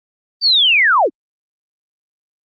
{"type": "linear sweep", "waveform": "sine", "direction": "down", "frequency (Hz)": [4699, 239.8], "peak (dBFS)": -9, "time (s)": [0.41, 1.1], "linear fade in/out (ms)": 50, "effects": ["Opus 32 kbps"]}